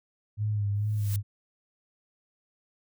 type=tone with vibrato; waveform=sine; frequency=103.83 Hz; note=G#2; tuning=in tune; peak=-25 dBFS; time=0.37-1.23 s; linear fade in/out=50 ms; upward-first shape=sine; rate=2.3 Hz; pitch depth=45 cents each way
type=noise with exponential growth; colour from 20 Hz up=blue; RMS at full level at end=-36 dBFS; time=0.75-1.16 s; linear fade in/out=1 ms; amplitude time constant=89 ms
effects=none